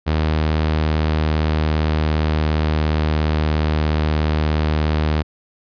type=tone with pitch glide; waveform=sawtooth; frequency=77.78 to 76.89 Hz; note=D#2 to D#2; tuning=0 to -20 cents; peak=-12 dBFS; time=0.06-5.23 s; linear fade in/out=20 ms; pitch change=-20 cents; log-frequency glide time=0.5-3.85 s; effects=resampled to 11025 Hz